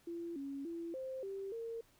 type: tone with pitch steps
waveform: sine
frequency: 339.5 / 277 / 336.2 / 524 / 390.9 / 458.6 Hz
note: F4 / C#4 / E4 / C5 / G4 / A#4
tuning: -49 / -1 / +34 / +2 / -5 / -28 cents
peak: -40 dBFS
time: 0.07-1.81 s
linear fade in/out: 5 ms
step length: 290 ms
effects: pink hiss -69 dBFS RMS until 1.99 s